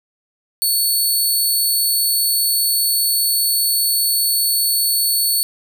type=tone; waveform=10% pulse; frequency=4435 Hz; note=C#8; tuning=in tune; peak=-8 dBFS; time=0.62-5.43 s; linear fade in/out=0 ms; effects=none